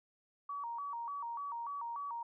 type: tone with vibrato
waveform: sine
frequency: 1032 Hz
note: C6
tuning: 24 cents flat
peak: -38 dBFS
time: 0.49-2.23 s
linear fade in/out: 5 ms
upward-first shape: square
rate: 3.4 Hz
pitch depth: 170 cents each way
effects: none